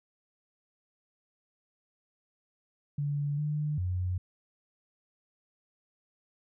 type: tone with pitch steps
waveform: sine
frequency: 144.4 / 149.7 / 90.9 Hz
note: D3 / D3 / F#2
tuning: -29 / +33 / -30 cents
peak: -28 dBFS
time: 2.98-4.18 s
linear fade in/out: 5 ms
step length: 400 ms
effects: none